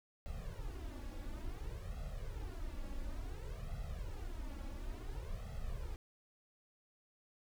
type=noise with flanger; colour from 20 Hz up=brown; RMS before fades=-43 dBFS; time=0.26-5.96 s; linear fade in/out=0 ms; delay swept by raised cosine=1.5 to 3.6 ms; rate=0.57 Hz; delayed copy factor=+0.9; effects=none